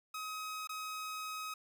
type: tone with dropouts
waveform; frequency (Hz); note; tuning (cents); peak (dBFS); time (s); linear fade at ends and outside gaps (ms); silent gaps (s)
sawtooth; 1267; D#6; +31; -36; 0.14-1.54; 5; 0.673-0.692
effects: none